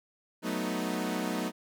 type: chord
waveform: sawtooth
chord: B dominant seventh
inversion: second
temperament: equal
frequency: 185 / 220 / 246.9 / 311.1 Hz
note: F#3 / A3 / B3 / D#4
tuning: 0 / 0 / 0 / 0 cents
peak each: -32 dBFS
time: 0.42-1.52 s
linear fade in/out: 50 ms
effects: none